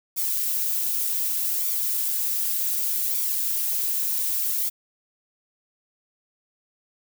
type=noise with flanger; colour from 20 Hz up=violet; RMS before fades=-25 dBFS; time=0.16-4.7 s; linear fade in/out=20 ms; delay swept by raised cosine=0.86 to 5.46 ms; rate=0.66 Hz; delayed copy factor=+0.55; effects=none